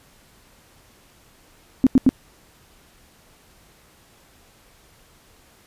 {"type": "tone bursts", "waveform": "sine", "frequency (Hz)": 261.6, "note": "C4", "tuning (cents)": 0, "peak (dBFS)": -9, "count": 3, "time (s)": [1.84, 2.091], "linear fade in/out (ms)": 0, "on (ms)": 27, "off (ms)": 85, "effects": ["pink hiss -54 dBFS RMS until 5.66 s", "resampled to 32000 Hz"]}